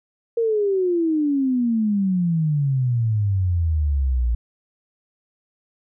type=exponential sweep; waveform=sine; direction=down; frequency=470 to 57 Hz; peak=-17 dBFS; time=0.37-4.35 s; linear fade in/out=5 ms; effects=none